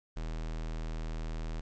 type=tone; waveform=square; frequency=40.07 Hz; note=E1; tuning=48 cents flat; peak=-35 dBFS; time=0.16-1.61 s; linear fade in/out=10 ms; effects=resampled to 16000 Hz + 11-bit